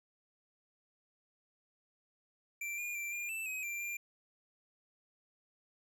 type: tone with pitch steps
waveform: square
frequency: 2350 / 2424 / 2353 / 2405 / 2652 / 2531 / 2365 / 2385 Hz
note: D7 / D#7 / D7 / D7 / E7 / D#7 / D7 / D7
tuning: +1 / -46 / +3 / +41 / +10 / +29 / +12 / +26 cents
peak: -38 dBFS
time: 2.61-3.97 s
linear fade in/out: 5 ms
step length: 170 ms
effects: none